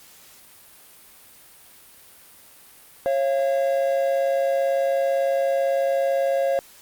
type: tone pair together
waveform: triangle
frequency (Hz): 546 / 684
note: C#5 / F5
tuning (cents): -26 / -36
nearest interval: major third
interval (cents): 390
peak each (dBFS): -18 / -23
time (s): 3.06-6.59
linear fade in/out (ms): 0
effects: white hiss -49 dBFS RMS until 6.81 s + Opus 48 kbps